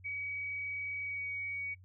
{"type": "tone with pitch glide", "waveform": "sine", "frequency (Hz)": [2267, 2251], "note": ["C#7", "C#7"], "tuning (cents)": [38, 26], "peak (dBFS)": -36, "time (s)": [0.04, 1.75], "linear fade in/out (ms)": 20, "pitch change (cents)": -12, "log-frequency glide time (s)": [1.02, 1.23], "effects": ["noise-tail reverb RT60 0.1 s tail -24 dB re dry", "added 92 Hz sine -54 dBFS peak until 1.84 s"]}